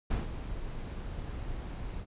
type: noise with ADSR envelope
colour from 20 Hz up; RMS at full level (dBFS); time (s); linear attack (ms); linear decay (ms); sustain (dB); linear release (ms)
brown; -28; 0.1-2.06; 11; 160; -10; 63
effects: resampled to 8000 Hz